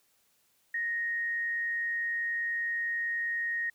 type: tone with frequency modulation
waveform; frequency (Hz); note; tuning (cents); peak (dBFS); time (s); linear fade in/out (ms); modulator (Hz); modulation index
sine; 1864.7; A#6; 0; -29; 0.74-3.7; 5; 120; 0.23
effects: white hiss -70 dBFS RMS until 3.74 s